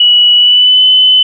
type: tone with pitch glide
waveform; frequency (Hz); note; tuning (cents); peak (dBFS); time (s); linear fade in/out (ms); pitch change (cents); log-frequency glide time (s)
sine; 2935 to 3023; F#7 to F#7; -15 to +36; -3; 0-1.23; 5; +51; 0.35-0.84
effects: none